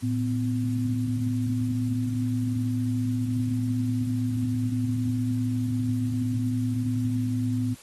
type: tone pair together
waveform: sine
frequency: 112.42 / 252.8 Hz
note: A2 / B3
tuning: +38 / +41 cents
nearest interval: octave + major second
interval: 1403 cents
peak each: -26 dBFS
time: 0.02-7.75 s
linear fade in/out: 20 ms
effects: white hiss -50 dBFS RMS until 7.82 s + AAC 32 kbps